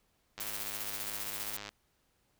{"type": "click train", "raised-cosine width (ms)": 0.2, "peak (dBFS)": -25, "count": 136, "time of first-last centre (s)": [0.38, 1.691], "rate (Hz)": 103}
{"type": "noise with tremolo", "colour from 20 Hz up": "blue", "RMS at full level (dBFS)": -38, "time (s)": [0.4, 1.57], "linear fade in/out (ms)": 5, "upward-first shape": "square", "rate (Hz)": 15, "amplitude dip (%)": 40}
{"effects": ["pink hiss -74 dBFS RMS until 2.39 s"]}